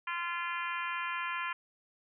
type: harmonic tone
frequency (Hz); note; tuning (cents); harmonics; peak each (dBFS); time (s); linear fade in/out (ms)
344.7; F4; -23; 3 / 4 / 5 / 6 / 7 / 8 / 9; -37 / -40 / -40 / -44 / -41 / -46 / -49; 0.07-1.53; 5
effects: none